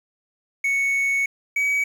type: tone pair in turn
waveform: triangle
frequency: 2217 / 2270 Hz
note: C#7 / C#7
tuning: 0 / +41 cents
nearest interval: unison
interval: 41 cents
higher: second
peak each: -17 / -17 dBFS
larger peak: neither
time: 0.64-1.26 / 1.56-1.84 s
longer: first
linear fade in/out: 5 ms
effects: 8-bit